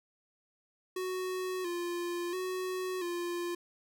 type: tone with vibrato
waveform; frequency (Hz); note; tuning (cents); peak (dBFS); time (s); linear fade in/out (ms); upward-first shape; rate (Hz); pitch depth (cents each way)
square; 359.1; F4; +48; -34; 0.96-3.55; 5; square; 0.73; 53
effects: none